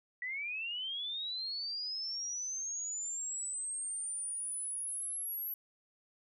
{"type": "linear sweep", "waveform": "sine", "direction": "up", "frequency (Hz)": [1933, 11760], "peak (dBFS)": -36, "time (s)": [0.22, 5.54], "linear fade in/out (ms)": 2, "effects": []}